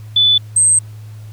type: tone pair in turn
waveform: sine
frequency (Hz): 3483 / 8284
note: A7 / C9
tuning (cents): -18 / -18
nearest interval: octave + minor third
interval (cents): 1500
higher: second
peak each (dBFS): -8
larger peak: neither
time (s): 0.16-0.38 / 0.56-0.79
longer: second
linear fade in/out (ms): 5
effects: added 107 Hz sine -30 dBFS peak until 1.32 s + pink hiss -49 dBFS RMS until 1.32 s